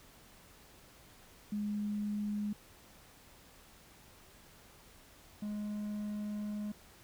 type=tone pair in turn; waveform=sine / triangle; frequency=207.7 / 208.9 Hz; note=G#3 / G#3; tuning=0 / +10 cents; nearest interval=unison; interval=10 cents; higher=second; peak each=-33 / -34 dBFS; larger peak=first; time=1.52-2.53 / 5.42-6.72 s; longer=second; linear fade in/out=5 ms; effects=pink hiss -59 dBFS RMS until 7.03 s